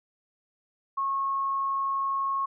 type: tone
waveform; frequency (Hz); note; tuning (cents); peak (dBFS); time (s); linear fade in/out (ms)
sine; 1092; C#6; -26; -25; 0.97-2.46; 10
effects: none